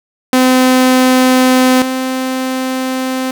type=tone pair in turn; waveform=sawtooth; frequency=256.4 / 259.5 Hz; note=C4 / C4; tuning=-35 / -14 cents; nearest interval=unison; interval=21 cents; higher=second; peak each=-3 / -11 dBFS; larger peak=first; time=0.33-1.82 / 1.82-3.31 s; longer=neither; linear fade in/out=2 ms; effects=none